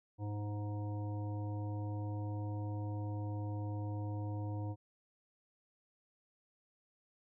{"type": "harmonic tone", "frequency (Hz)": 103.83, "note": "G#2", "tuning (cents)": 0, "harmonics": [1, 3, 5, 7, 9], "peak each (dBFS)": [-37, -45, -51, -53, -53], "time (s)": [0.18, 4.76], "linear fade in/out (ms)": 50, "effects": []}